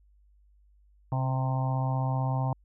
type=harmonic tone with a mistuned harmonic; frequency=130.81 Hz; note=C3; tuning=in tune; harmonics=1 / 2 / 4 / 5 / 6 / 7 / 8; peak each=-26 / -39 / -43 / -39 / -37 / -37 / -42 dBFS; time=1.12-2.53 s; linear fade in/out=2 ms; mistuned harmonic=2; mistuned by=+31 cents; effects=added 50 Hz sine -58 dBFS peak until 2.64 s